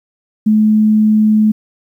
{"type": "tone", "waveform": "sine", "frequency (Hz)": 214.9, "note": "A3", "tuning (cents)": -41, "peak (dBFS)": -7, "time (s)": [0.46, 1.52], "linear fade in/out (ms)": 10, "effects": ["8-bit"]}